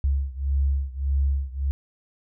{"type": "beating tone pair", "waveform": "sine", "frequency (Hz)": [68.2, 69.9], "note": ["C#2", "C#2"], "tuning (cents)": [-28, 15], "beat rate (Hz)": 1.7, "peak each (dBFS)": [-23, -25], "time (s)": [0.04, 1.71], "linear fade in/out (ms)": 0, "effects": []}